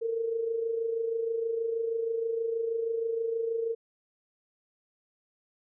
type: tone with amplitude modulation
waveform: sine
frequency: 456.8 Hz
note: A#4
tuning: 35 cents flat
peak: -25 dBFS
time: 0.01-3.75 s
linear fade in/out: 20 ms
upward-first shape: sine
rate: 26.3 Hz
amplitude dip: 55%
effects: none